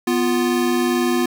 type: tone pair together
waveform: square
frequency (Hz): 246.9 / 349.2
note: B3 / F4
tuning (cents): 0 / 0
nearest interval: tritone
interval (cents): 600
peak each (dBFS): -20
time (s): 0.07-1.26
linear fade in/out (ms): 5
effects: 7-bit